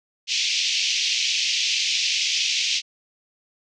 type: band-pass noise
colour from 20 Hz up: pink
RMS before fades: -23 dBFS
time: 0.27-2.82 s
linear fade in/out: 50 ms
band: 2400 to 6300 Hz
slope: 48 dB/octave
effects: none